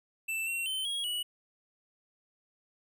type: tone with pitch steps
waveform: square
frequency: 2658 / 2728 / 3077 / 3298 / 2936 Hz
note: E7 / F7 / G7 / G#7 / F#7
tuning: +14 / -41 / -33 / -13 / -14 cents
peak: -32 dBFS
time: 0.28-1.23 s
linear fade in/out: 10 ms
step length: 190 ms
effects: none